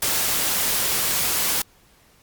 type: noise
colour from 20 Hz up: white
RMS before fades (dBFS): -22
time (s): 0.02-1.62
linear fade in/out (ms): 5
effects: pink hiss -56 dBFS RMS until 2.22 s + Opus 48 kbps